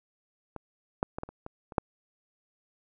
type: clicks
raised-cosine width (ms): 1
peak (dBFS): -24 / -12 / -20 / -20 / -30 / -25 / -29 / -9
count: 8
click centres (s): 0.563 / 1.029 / 1.185 / 1.234 / 1.29 / 1.464 / 1.722 / 1.782
effects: none